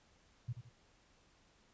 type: tone with echo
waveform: sine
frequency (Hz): 120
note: B2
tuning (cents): -49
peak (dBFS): -36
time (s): 0.48-0.53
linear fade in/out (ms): 10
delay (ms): 83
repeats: 2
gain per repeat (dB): -9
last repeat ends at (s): 0.696
effects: pink hiss -69 dBFS RMS until 1.73 s + resampled to 16000 Hz